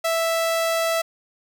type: tone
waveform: sawtooth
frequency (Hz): 659.3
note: E5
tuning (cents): 0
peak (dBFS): -16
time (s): 0.04-1.02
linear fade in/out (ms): 10
effects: none